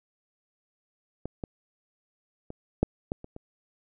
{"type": "clicks", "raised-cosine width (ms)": 2, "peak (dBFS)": [-20, -20, -25, -8, -16, -28, -27], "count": 7, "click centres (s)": [1.256, 1.438, 2.504, 2.83, 3.119, 3.244, 3.364], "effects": []}